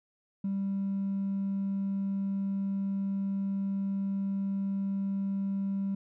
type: tone with hard clipping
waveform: sine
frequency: 196.1 Hz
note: G3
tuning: 1 cent sharp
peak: -29 dBFS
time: 0.44-5.95 s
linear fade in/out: 5 ms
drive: 1 dB
effects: none